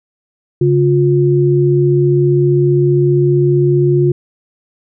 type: tone pair together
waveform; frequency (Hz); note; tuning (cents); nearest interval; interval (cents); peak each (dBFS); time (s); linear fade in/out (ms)
sine; 140.1 / 355.3; C#3 / F4; +19 / +30; octave + major third; 1611; -11; 0.61-4.12; 5
effects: none

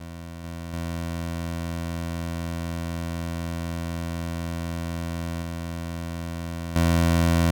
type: tone with level steps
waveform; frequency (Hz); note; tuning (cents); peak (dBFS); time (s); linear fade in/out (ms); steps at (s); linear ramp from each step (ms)
20% pulse; 84; E2; +33; -31 / -28 / -23 / -25 / -13; 0-7.51; 5; 0.44 / 0.73 / 5.42 / 6.76; 2
effects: none

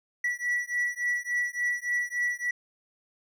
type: beating tone pair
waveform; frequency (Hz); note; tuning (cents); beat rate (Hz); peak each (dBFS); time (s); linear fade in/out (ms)
triangle; 1946 / 1949.5; B6 / B6; -26 / -23; 3.5; -28; 0.24-2.51; 5
effects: none

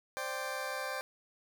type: chord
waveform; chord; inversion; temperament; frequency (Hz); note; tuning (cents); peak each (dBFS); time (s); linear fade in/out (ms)
20% pulse; C suspended second; none; just; 523.3 / 588.7 / 784.9; C5 / D5 / G5; 0 / +4 / +2; -35 / -36 / -37; 0.17-1.01; 0
effects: none

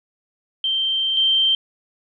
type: tone pair in turn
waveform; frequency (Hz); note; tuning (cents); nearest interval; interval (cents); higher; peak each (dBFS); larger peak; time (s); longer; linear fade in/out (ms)
sine; 3136 / 3136; G7 / G7; 0 / 0; unison; 0; neither; -18 / -14; second; 0.64-1.17 / 1.17-1.55; first; 2
effects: none

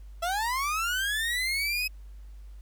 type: linear sweep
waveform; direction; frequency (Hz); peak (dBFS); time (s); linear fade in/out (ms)
30% pulse; up; 656 to 2558; -24; 0.22-1.88; 10
effects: added 50 Hz sine -42 dBFS peak until 2.61 s + pink hiss -66 dBFS RMS until 2.61 s

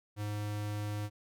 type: tone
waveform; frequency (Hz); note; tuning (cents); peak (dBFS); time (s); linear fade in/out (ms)
square; 104.4; G#2; +10; -35; 0.16-1.1; 50
effects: none

